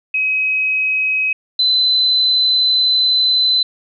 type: tone pair in turn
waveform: sine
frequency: 2540 / 4032 Hz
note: D#7 / B7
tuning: +35 / +35 cents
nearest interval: minor sixth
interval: 800 cents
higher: second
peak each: -14 / -11 dBFS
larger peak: second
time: 0.14-1.33 / 1.59-3.63 s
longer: second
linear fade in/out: 5 ms
effects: none